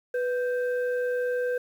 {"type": "tone pair together", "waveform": "sine", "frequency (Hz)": [493.9, 1568], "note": ["B4", "G6"], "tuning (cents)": [0, 0], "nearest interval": "octave + minor sixth", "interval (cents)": 2000, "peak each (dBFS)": [-24, -33], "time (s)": [0.14, 1.58], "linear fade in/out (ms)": 5, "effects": ["tanh soft clip ceiling -19 dBFS", "9-bit"]}